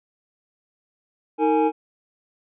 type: tone cluster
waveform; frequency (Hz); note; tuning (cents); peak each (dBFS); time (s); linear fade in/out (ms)
triangle; 314.9 / 457.2 / 834; D#4 / A#4 / G#5; +21 / -34 / +7; -19; 1.38-1.72; 50
effects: resampled to 8000 Hz